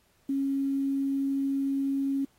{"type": "tone with quantisation", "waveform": "sine", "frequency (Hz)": 274.2, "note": "C#4", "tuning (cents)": -19, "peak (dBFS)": -25, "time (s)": [0.29, 2.25], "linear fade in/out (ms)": 5, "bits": 9, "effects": ["pink hiss -67 dBFS RMS until 2.38 s", "AAC 48 kbps"]}